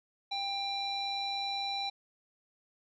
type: tone with low-pass filter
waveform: square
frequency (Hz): 793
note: G5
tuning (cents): +20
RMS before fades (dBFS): -35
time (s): 0.31-1.9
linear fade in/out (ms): 10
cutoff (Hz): 4200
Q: 8.2
effects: none